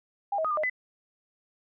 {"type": "tone with pitch steps", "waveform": "sine", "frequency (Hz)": [806, 638, 1249, 1198, 615, 2009], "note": ["G5", "D#5", "D#6", "D6", "D#5", "B6"], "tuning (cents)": [48, 43, 6, 34, -20, 29], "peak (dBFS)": -25, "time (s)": [0.32, 0.698], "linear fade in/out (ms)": 5, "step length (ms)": 63, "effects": []}